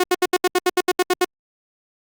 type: tone bursts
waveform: sawtooth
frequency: 363 Hz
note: F#4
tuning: 33 cents flat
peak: -10 dBFS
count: 12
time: 0-1.247 s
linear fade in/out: 5 ms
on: 37 ms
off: 73 ms
effects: Opus 48 kbps